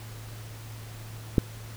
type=click; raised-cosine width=3 ms; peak=-6 dBFS; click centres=1.382 s; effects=added 110 Hz sine -40 dBFS peak until 1.76 s + pink hiss -47 dBFS RMS until 1.76 s